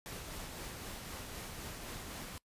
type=noise with tremolo; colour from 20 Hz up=pink; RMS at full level=-44 dBFS; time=0.06-2.38 s; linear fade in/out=0 ms; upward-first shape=sine; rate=3.9 Hz; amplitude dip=25%; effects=noise-tail reverb RT60 0.1 s tail -23 dB re dry + resampled to 32000 Hz